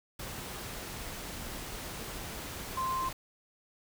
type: tone in noise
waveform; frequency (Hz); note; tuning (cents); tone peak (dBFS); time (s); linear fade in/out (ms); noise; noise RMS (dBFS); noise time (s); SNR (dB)
sine; 1046.5; C6; 0; -30; 2.77-3.09; 5; pink; -41; 0.19-3.13; +8
effects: none